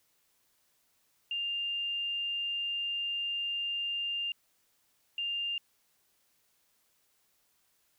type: tone bursts at uneven times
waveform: sine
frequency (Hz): 2800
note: F7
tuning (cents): +4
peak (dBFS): -31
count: 2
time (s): 1.31-4.32 / 5.18-5.58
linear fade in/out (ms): 2
effects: white hiss -72 dBFS RMS until 7.98 s